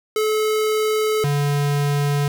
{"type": "tone pair in turn", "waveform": "square", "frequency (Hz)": [431.3, 143.93], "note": ["A4", "D3"], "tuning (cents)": [-35, -35], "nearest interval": "octave + perfect fifth", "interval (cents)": 1900, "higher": "first", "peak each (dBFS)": -18, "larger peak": "neither", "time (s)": [[0.16, 1.24], [1.24, 2.28]], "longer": "first", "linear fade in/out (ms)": 2, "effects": []}